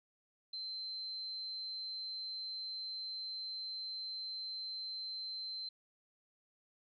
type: tone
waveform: sine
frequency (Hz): 4100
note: C8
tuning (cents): -36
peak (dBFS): -40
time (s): 0.53-5.69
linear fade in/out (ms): 5
effects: none